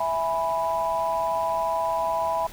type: chord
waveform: sine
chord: E major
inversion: none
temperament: equal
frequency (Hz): 659.3 / 830.6 / 987.8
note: E5 / G#5 / B5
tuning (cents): 0 / 0 / 0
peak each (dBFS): -26 / -29 / -25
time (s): 0-2.47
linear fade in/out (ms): 5
effects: tanh soft clip ceiling -13 dBFS + pink hiss -44 dBFS RMS until 2.52 s